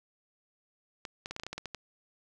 clicks, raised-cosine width 0.2 ms, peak -21 dBFS, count 11, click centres 1.052 / 1.259 / 1.31 / 1.364 / 1.398 / 1.435 / 1.466 / 1.53 / 1.58 / 1.657 / 1.747 s, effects none

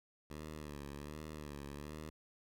10% pulse tone with vibrato, 74 Hz, D2, 14 cents sharp, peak -37 dBFS, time 0.3-2.1 s, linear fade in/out 5 ms, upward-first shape sine, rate 1.3 Hz, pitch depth 78 cents each way, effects none

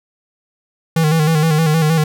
square tone with vibrato, 157.9 Hz, D#3, 26 cents sharp, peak -12 dBFS, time 0.96-2.04 s, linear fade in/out 5 ms, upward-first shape square, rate 6.4 Hz, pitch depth 55 cents each way, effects none

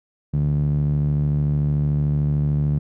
sawtooth tone with band-pass filter, 73.42 Hz, D2, in tune, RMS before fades -20 dBFS, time 0.33-2.79 s, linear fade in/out 10 ms, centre 150 Hz, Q 3.3, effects none

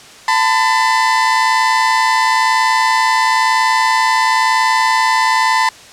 30% pulse tone pair together, 889 / 1010 Hz, A5 / B5, +18 / +39 cents, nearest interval major second, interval 221 cents, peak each -11 dBFS, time 0.28-5.69 s, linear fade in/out 2 ms, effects white hiss -38 dBFS RMS until 5.92 s + low-pass 7000 Hz 12 dB/octave

